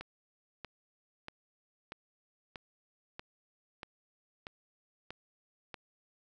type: click train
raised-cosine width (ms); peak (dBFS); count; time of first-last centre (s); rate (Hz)
0.3; -26; 10; 0.01-5.742; 1.57
effects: none